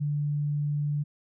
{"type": "tone", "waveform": "sine", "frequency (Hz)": 146.7, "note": "D3", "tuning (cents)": -2, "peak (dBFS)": -25, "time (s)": [0, 1.04], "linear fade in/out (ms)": 20, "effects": []}